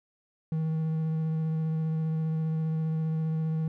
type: tone with vibrato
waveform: triangle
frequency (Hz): 159.1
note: D#3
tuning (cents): +39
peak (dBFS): -24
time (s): 0.52-3.68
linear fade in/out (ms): 2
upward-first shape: sine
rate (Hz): 15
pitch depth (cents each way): 12
effects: none